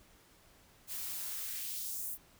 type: noise with high-pass filter sweep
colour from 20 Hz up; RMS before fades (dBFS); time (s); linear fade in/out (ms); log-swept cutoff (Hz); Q
blue; -40; 0.87-2.18; 50; 210 to 12000; 1.2
effects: pink hiss -63 dBFS RMS until 2.39 s